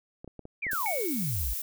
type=clicks; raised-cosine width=2 ms; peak=-29 dBFS; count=6; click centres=0.245 / 0.277 / 0.393 / 0.454 / 0.667 / 0.732 s
type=exponential sweep; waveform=sine; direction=down; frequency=2489 to 46.18 Hz; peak=-29 dBFS; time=0.62-1.54 s; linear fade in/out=10 ms
type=noise; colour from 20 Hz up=violet; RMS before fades=-34 dBFS; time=0.71-1.62 s; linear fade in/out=5 ms
type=tone with exponential decay; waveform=sine; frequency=2226 Hz; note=C#7; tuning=7 cents sharp; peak=-30 dBFS; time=0.86-1.42 s; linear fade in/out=0 ms; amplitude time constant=120 ms
effects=none